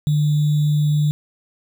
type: tone with sample-and-hold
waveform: sine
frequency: 149.4 Hz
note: D3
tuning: 30 cents sharp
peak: -14 dBFS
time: 0.07-1.11 s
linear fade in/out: 0 ms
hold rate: 3675 Hz
effects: none